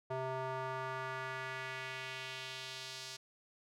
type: tone with band-pass filter sweep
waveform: square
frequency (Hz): 130.81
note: C3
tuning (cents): 0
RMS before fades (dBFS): -42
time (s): 0.1-3.17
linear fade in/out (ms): 10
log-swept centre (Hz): 710 to 5100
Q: 1.5
effects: none